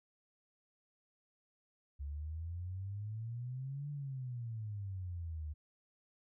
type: exponential two-way sweep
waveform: sine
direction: up then down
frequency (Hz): 69.3 to 146.83 to 74.2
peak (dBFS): -39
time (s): 1.99-5.54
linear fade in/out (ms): 20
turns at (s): 3.9
effects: none